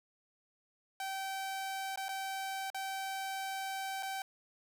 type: tone with dropouts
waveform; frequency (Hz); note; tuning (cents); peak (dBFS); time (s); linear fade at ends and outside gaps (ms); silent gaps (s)
sawtooth; 773; G5; -24; -33; 1-4.22; 2; 1.959-1.974 / 2.084-2.09 / 2.702-2.745 / 4.026-4.03
effects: none